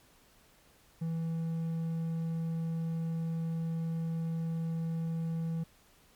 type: tone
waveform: triangle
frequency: 164.1 Hz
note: E3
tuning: 8 cents flat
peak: -29 dBFS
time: 1.01-5.64 s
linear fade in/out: 10 ms
effects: pink hiss -63 dBFS RMS until 6.15 s + MP3 96 kbps